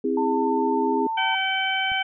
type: chord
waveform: sine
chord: C augmented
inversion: none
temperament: just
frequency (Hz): 261.6 / 327 / 408.8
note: C4 / E4 / G#4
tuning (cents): 0 / -14 / -27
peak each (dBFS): -25 / -27 / -24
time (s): 0.04-1.07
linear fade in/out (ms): 5
type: tone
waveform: sine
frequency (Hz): 896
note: A5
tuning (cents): +31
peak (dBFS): -24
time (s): 0.17-1.35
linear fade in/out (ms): 5
type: harmonic tone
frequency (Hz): 767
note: G5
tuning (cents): -38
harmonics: 1 / 2 / 3 / 4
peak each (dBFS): -27 / -27 / -27 / -27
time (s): 1.17-2.03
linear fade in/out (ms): 10
type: click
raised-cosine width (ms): 5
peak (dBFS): -31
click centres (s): 1.918
effects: none